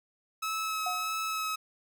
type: tone with vibrato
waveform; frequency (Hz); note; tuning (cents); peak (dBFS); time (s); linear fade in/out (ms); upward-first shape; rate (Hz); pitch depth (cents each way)
sawtooth; 1291; E6; -37; -27; 0.42-1.56; 10; sine; 1.6; 13
type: tone with exponential decay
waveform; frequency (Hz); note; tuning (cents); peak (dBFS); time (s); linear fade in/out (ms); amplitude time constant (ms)
sine; 725; F#5; -35; -30; 0.86-1.23; 5; 80
effects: none